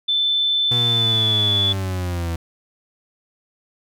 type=tone with pitch glide; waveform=sine; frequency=3527 to 3446 Hz; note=A7 to A7; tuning=+3 to -37 cents; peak=-16 dBFS; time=0.08-1.73 s; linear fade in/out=10 ms; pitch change=-40 cents; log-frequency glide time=0.95-1.26 s
type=linear sweep; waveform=40% pulse; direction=down; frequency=121.9 to 82.41 Hz; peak=-21 dBFS; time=0.71-2.36 s; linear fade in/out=5 ms
effects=none